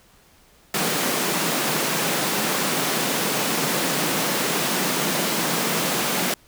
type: high-pass noise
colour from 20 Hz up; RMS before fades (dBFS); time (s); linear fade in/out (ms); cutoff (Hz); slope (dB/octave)
pink; -23; 0.74-6.34; 2; 150; 48
effects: pink hiss -55 dBFS RMS until 6.47 s